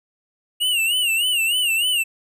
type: tone with vibrato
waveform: square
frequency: 2829 Hz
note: F7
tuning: 22 cents sharp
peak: -18 dBFS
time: 0.6-2.04 s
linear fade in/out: 20 ms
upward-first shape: sine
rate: 3.3 Hz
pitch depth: 120 cents each way
effects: none